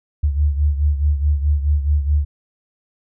sine beating tone pair, 72.4 / 77.1 Hz, D2 / D#2, -24 / -15 cents, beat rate 4.7 Hz, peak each -15 / -21 dBFS, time 0.23-2.25 s, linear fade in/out 10 ms, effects none

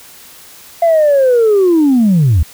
sine linear sweep, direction down, 687 to 69.3 Hz, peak -5 dBFS, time 0.82-2.43 s, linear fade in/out 5 ms, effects tanh soft clip ceiling -4 dBFS + white hiss -38 dBFS RMS until 2.53 s

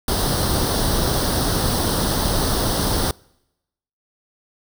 pink noise with comb filter, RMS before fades -20 dBFS, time 0.08-3.11 s, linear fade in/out 2 ms, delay 0.21 ms, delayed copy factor +0.75, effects noise-tail reverb RT60 0.9 s tail -26 dB re dry

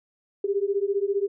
sine beating tone pair, 392 / 407 Hz, G4 / G#4, 0 / -35 cents, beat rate 15 Hz, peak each -25 dBFS, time 0.44-1.28 s, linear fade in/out 5 ms, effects none

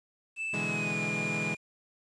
triangle tone with pitch glide, 2637 to 2418 Hz, E7 to D7, 0 to +50 cents, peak -30 dBFS, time 0.36-1.57 s, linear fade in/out 50 ms, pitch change -150 cents, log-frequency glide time 0.54-1.03 s
sawtooth chord, E dominant seventh, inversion second, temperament equal, 123.47 / 146.83 / 164.81 / 207.7 Hz, B2 / D3 / E3 / G#3, 0 / 0 / 0 / 0 cents, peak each -38 / -36 / -33 / -32 dBFS, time 0.53-1.55 s, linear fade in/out 10 ms
effects resampled to 22050 Hz + 10-bit

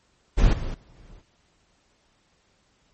brown noise with level steps, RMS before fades -18 / -30 / -50 / -47 dBFS, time 0.37-1.22 s, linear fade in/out 20 ms, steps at 0.53 / 0.74 / 0.96 s, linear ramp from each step 2 ms, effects pink hiss -65 dBFS RMS until 2.93 s + MP3 32 kbps

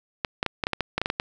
clicks, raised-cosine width 0.3 ms, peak -8 dBFS, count 12, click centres 0.248 / 0.429 / 0.463 / 0.638 / 0.669 / 0.733 / 0.807 / 0.98 / 1.016 / 1.059 / 1.101 / 1.199 s, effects none

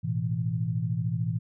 sine chord, A suspended second, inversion none, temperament equal, 110 / 123.47 / 164.81 Hz, A2 / B2 / E3, 0 / 0 / 0 cents, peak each -30 dBFS, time 0.03-1.39 s, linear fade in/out 20 ms, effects none

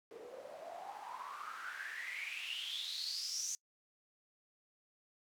white noise with band-pass filter sweep, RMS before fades -44 dBFS, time 0.11-3.55 s, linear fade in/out 0 ms, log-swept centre 430 to 6400 Hz, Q 9.8, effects noise-tail reverb RT60 0.1 s tail -25 dB re dry

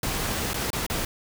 pink noise with dropouts, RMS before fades -28 dBFS, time 0.03-1.05 s, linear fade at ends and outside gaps 2 ms, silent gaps 0.534-0.542 / 0.704-0.73 / 0.865-0.899 s, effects none

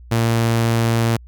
sawtooth tone, 115.2 Hz, A#2, 20 cents flat, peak -11 dBFS, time 0.11-1.17 s, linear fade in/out 10 ms, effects added 60 Hz sine -38 dBFS peak until 1.27 s

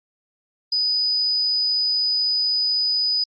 sine tone, 4978 Hz, D#8, in tune, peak -18 dBFS, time 0.72-3.24 s, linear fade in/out 5 ms, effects Opus 48 kbps

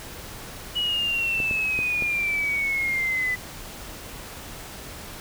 sine exponential sweep, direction down, 2934 to 1991 Hz, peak -22 dBFS, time 0.75-3.36 s, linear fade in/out 20 ms
clicks, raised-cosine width 2 ms, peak -19 dBFS, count 4, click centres 1.402 / 1.511 / 1.79 / 2.023 s
effects pink hiss -39 dBFS RMS until 5.2 s

